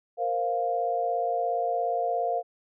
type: chord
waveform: sine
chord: Bb suspended second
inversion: none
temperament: equal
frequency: 466.2 / 523.3 / 698.5 Hz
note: Bb4 / C5 / F5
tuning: 0 / 0 / 0 cents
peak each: -31 / -32 / -26 dBFS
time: 0.17-2.43 s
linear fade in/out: 50 ms
effects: none